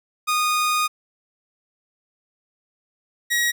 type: tone pair in turn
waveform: sawtooth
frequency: 1233 / 1902.6 Hz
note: D#6 / A#6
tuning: -16 / +35 cents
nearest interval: minor sixth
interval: 751 cents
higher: second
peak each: -15 dBFS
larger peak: neither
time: 0.27-0.88 / 3.3-3.52 s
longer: first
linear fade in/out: 20 ms
effects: none